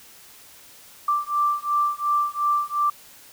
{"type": "beating tone pair", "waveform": "sine", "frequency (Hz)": [1174.7, 1177.5], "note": ["D6", "D6"], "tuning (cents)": [0, 4], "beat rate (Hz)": 2.8, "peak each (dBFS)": [-23, -23], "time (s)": [1.08, 2.9], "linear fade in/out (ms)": 5, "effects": ["white hiss -48 dBFS RMS until 3.32 s"]}